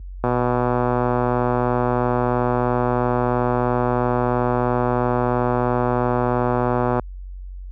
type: click train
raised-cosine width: 1 ms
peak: -6 dBFS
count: 832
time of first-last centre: 0.24-6.996 s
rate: 123 Hz
effects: added 46 Hz sine -25 dBFS peak until 7.71 s + high-pass 60 Hz 12 dB/octave